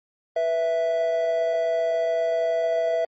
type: tone pair together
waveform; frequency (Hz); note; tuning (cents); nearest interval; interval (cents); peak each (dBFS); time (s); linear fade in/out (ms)
triangle; 491.2 / 659.3; B4 / E5; -9 / 0; perfect fourth; 509; -26 / -19; 0.36-3.05; 5
effects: MP3 32 kbps